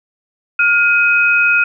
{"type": "tone pair together", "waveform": "sine", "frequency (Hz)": [1416.5, 2520], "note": ["F6", "D#7"], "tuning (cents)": [24, 21], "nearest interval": "minor seventh", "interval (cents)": 997, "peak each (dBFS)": -12, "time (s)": [0.59, 1.64], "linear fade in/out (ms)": 5, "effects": []}